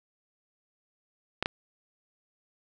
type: clicks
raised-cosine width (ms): 0.3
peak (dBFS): -11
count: 2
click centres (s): 1.426 / 1.459
effects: none